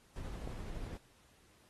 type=noise with tremolo; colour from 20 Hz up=brown; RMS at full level=-42 dBFS; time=0.16-0.97 s; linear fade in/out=0 ms; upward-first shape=sine; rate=12 Hz; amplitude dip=25%
type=click; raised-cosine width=2 ms; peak=-29 dBFS; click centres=0.475 s
effects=pink hiss -67 dBFS RMS until 1.69 s + AAC 32 kbps